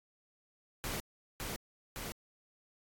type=noise with echo; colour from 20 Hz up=pink; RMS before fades=-38 dBFS; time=0.84-1 s; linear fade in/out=0 ms; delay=560 ms; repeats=2; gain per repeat=-2 dB; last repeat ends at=2.12 s; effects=AAC 64 kbps